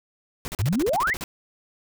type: noise bursts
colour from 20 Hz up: pink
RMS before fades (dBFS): -32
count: 12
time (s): 0.45-1.239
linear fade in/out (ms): 0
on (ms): 30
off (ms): 39
type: exponential sweep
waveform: sine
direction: up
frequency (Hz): 84.6 to 2217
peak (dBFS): -20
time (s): 0.59-1.14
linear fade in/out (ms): 10
effects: none